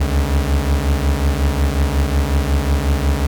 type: beating tone pair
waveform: 40% pulse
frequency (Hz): 69 / 74.5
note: C#2 / D2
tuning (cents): -7 / +25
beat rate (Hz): 5.5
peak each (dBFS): -15 / -18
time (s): 0-3.27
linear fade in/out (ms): 10
effects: none